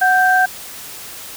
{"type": "tone pair together", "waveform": "sine", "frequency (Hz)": [740, 1568], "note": ["F#5", "G6"], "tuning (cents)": [0, 0], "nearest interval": "octave + minor second", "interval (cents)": 1300, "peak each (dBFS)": -13, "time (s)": [0.01, 0.46], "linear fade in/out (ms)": 10, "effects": ["white hiss -33 dBFS RMS until 1.36 s"]}